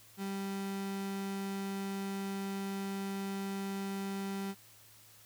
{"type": "tone", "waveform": "35% pulse", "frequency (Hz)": 196, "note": "G3", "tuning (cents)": 0, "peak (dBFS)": -34, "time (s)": [0.17, 4.55], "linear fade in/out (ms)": 50, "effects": ["added 109 Hz sine -66 dBFS peak until 5.25 s", "white hiss -59 dBFS RMS until 5.25 s"]}